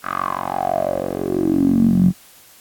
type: tone with band-pass filter sweep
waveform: 10% pulse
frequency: 46.07 Hz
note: F#1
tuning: 7 cents flat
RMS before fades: -18 dBFS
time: 0.02-2.13 s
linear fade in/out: 50 ms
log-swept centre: 1400 to 170 Hz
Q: 7.7
effects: white hiss -47 dBFS RMS until 2.6 s + AAC 64 kbps